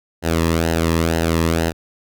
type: tone with flanger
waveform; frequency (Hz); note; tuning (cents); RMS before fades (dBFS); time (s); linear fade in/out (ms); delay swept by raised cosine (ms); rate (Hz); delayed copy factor
sawtooth; 82.41; E2; 0; -18; 0.22-1.73; 50; 0.86 to 1.37; 2.1; -0.7
effects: none